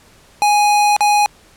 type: tone with dropouts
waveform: square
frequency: 830 Hz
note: G#5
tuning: 1 cent flat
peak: -11 dBFS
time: 0.42-1.26 s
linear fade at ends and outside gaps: 0 ms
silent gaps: 0.965-1.007 s
effects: pink hiss -48 dBFS RMS until 1.56 s + low-pass 11000 Hz 12 dB/octave